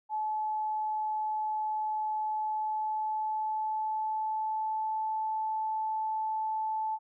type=tone with pitch glide; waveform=sine; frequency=861 to 872.5 Hz; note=A5 to A5; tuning=-38 to -15 cents; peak=-29 dBFS; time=0.09-6.99 s; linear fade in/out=50 ms; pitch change=+23 cents; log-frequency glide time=2.33-5.02 s; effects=none